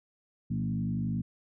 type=tone with frequency modulation; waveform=sine; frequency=174.61 Hz; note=F3; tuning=in tune; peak=-28 dBFS; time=0.5-1.22 s; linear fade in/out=10 ms; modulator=51.1 Hz; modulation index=1.4; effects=none